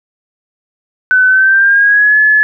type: tone with pitch glide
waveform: sine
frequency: 1510 to 1714.6 Hz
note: F#6 to A6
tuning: +35 to -45 cents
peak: -5 dBFS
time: 1.11-2.43 s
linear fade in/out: 0 ms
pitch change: +220 cents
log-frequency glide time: 1.27-2.18 s
effects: none